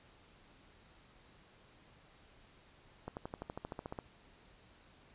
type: accelerating click train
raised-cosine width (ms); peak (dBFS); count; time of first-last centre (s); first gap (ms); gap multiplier
1; -27; 13; 3.08-3.988; 89; 0.97
effects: pink hiss -63 dBFS RMS until 5.14 s + resampled to 8000 Hz